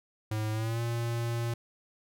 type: tone with pitch glide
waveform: square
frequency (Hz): 108.2 to 117.31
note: A2 to A#2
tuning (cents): -29 to +11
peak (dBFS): -30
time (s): 0.31-1.54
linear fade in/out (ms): 5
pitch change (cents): +140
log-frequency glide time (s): 0.52-0.81
effects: none